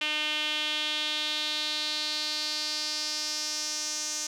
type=tone with band-pass filter sweep; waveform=sawtooth; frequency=303.5 Hz; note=D#4; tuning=43 cents flat; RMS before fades=-31 dBFS; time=0.01-4.27 s; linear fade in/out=5 ms; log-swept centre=2900 to 6200 Hz; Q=3.9; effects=none